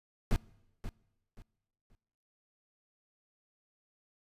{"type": "noise with echo", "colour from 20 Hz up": "brown", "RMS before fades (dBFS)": -26, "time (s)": [0.31, 0.36], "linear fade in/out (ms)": 0, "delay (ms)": 530, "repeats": 3, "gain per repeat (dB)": -12, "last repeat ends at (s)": 1.95, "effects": ["noise-tail reverb RT60 1.0 s tail -23 dB re dry", "resampled to 32000 Hz"]}